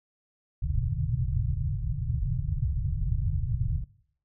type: low-pass noise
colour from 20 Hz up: white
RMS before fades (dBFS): -28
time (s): 0.62-3.84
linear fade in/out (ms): 5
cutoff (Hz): 150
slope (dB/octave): 96
effects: noise-tail reverb RT60 0.6 s tail -19 dB re dry